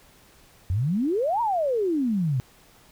sine exponential two-way sweep, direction up then down, 84 to 972 to 120.4 Hz, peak -21 dBFS, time 0.7-2.4 s, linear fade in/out 0 ms, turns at 1.41 s, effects pink hiss -55 dBFS RMS until 2.91 s

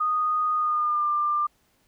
sine tone with pitch glide, 1238 to 1191.7 Hz, D#6 to D6, -9 to +25 cents, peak -21 dBFS, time 0-1.47 s, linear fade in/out 10 ms, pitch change -66 cents, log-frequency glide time 0.55-1.09 s, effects pink hiss -66 dBFS RMS until 1.87 s

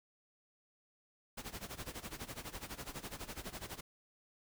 pink noise with tremolo, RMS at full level -43 dBFS, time 1.37-3.81 s, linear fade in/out 10 ms, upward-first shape sine, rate 12 Hz, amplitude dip 85%, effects none

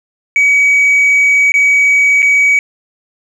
sine tone with dropouts, 2268 Hz, C#7, 39 cents sharp, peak -4 dBFS, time 0.36-2.59 s, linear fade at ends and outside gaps 1 ms, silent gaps 1.52-1.54 / 2.221-2.227 s, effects tanh soft clip ceiling -5 dBFS + 7-bit

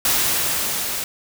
white noise with level ramp, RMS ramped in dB -18 to -26 dBFS, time 0.05-1.04 s, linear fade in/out 2 ms, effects none

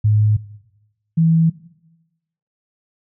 sine tone pair in turn, 106.3 / 163.43 Hz, G#2 / E3, +41 / -15 cents, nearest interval perfect fifth, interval 744 cents, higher second, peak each -11 dBFS, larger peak neither, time 0.04-0.37 / 1.17-1.5 s, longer neither, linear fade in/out 10 ms, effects noise-tail reverb RT60 1.0 s tail -18 dB re dry

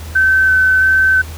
sine tone with vibrato, 1531 Hz, G6, 41 cents flat, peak -8 dBFS, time 0.15-1.22 s, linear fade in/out 10 ms, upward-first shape square, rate 1.5 Hz, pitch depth 9 cents each way, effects added 79 Hz sine -26 dBFS peak until 1.37 s + pink hiss -35 dBFS RMS until 1.37 s

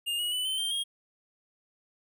square tone with pitch steps, 2823 / 2904 / 2987 / 3073 / 3161 / 3252 Hz, F7 / F#7 / F#7 / G7 / G7 / G#7, +18 / -33 / +16 / -35 / +14 / -37 cents, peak -29 dBFS, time 0.06-0.84 s, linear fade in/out 20 ms, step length 130 ms, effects none

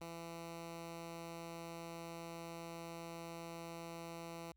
10% pulse tone, 167.5 Hz, E3, 28 cents sharp, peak -38 dBFS, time 0.01-4.52 s, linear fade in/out 5 ms, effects added 60 Hz sine -70 dBFS peak until 4.56 s

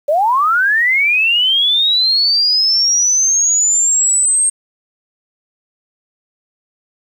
sine linear sweep, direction up, 556 to 8520 Hz, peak -10 dBFS, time 0.08-4.5 s, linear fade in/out 10 ms, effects 7-bit

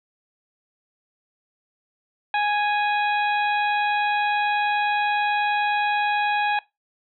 harmonic tone with a mistuned harmonic, 830.6 Hz, G#5, in tune, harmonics 1 / 2 / 3 / 4 / 5, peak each -21 / -26 / -28 / -35 / -38 dBFS, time 2.34-6.59 s, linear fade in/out 2 ms, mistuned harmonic 5, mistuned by -110 cents, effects noise-tail reverb RT60 0.2 s tail -20 dB re dry

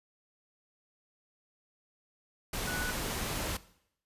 sine tone in noise, 1479 Hz, F#6, 1 cent flat, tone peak -36 dBFS, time 2.67-2.91 s, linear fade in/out 5 ms, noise pink, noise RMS -35 dBFS, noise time 2.53-3.57 s, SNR -4 dB, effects noise-tail reverb RT60 0.7 s tail -18 dB re dry + resampled to 32000 Hz

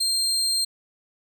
30% pulse tone, 4186 Hz, C8, in tune, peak -18 dBFS, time 0-0.65 s, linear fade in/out 10 ms, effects none

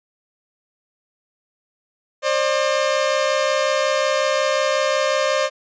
sawtooth tone pair together, 534.5 / 600 Hz, C5 / D5, +37 / +37 cents, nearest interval major second, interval 200 cents, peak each -16 dBFS, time 2.22-5.5 s, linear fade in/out 50 ms, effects resampled to 16000 Hz

